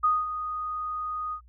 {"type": "tone with ADSR envelope", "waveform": "sine", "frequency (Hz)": 1241, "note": "D#6", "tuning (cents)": -5, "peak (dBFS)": -18, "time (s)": [0.03, 1.41], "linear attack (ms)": 16, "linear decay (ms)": 210, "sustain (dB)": -11, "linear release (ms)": 84, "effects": ["added 60 Hz sine -51 dBFS peak until 1.48 s"]}